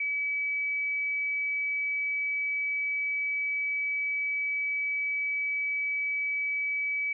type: tone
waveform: sine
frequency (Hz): 2287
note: D7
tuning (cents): -47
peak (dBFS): -27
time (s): 0-7.13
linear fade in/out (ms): 5
effects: none